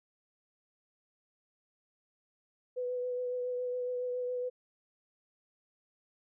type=tone with vibrato; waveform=sine; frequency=496.9 Hz; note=B4; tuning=11 cents sharp; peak=-32 dBFS; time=2.76-4.5 s; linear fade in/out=20 ms; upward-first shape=triangle; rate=7.2 Hz; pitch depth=20 cents each way; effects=none